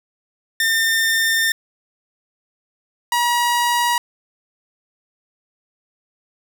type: tone pair in turn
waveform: sawtooth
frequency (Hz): 1806 / 958.4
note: A6 / A#5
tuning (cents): +45 / +48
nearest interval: major seventh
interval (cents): 1097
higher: first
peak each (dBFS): -12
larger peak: neither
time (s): 0.6-1.52 / 3.12-3.98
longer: first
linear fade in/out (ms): 2
effects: none